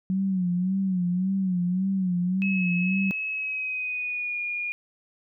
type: tone with vibrato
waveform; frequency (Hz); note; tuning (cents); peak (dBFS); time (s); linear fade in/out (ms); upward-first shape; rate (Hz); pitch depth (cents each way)
sine; 185; F#3; 0; -22; 0.1-3.11; 0; sine; 1.8; 86
type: tone with pitch glide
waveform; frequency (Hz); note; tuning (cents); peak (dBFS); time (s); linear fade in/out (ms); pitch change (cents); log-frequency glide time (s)
sine; 2576 to 2431; E7 to D#7; -41 to -41; -27; 2.42-4.72; 0; -100; 3.3-4.4
effects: none